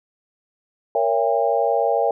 sine chord, A# diminished seventh, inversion none, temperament just, 466.2 / 559.4 / 671.3 / 805.5 Hz, A#4 / C#5 / E5 / G5, 0 / +16 / +31 / +47 cents, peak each -22 dBFS, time 0.95-2.11 s, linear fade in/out 2 ms, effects none

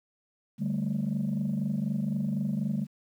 sine chord, D suspended fourth, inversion none, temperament equal, 146.83 / 196 / 220 Hz, D3 / G3 / A3, 0 / 0 / 0 cents, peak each -31 / -29 / -30 dBFS, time 0.58-2.87 s, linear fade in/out 50 ms, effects tanh soft clip ceiling -22 dBFS + 10-bit

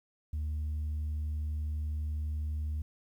sine tone, 76 Hz, D#2, 40 cents flat, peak -29 dBFS, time 0.33-2.82 s, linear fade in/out 5 ms, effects tanh soft clip ceiling -30 dBFS + 11-bit

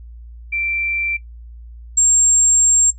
sine tone pair in turn, 2349 / 7458 Hz, D7 / A#8, 0 / 0 cents, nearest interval octave + minor sixth, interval 2000 cents, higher second, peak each -19 / -9 dBFS, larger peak second, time 0.52-1.17 / 1.97-2.91 s, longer second, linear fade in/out 10 ms, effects noise-tail reverb RT60 0.1 s tail -17 dB re dry + added 58 Hz sine -34 dBFS peak until 2.98 s

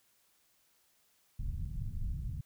pink low-pass noise, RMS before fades -37 dBFS, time 1.39-2.41 s, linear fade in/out 5 ms, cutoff 140 Hz, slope 24 dB/octave, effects white hiss -71 dBFS RMS until 2.45 s

